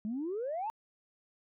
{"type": "exponential sweep", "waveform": "sine", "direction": "up", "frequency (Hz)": [204.1, 924], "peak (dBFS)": -32, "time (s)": [0.05, 0.7], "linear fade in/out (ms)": 0, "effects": ["tanh soft clip ceiling -29 dBFS"]}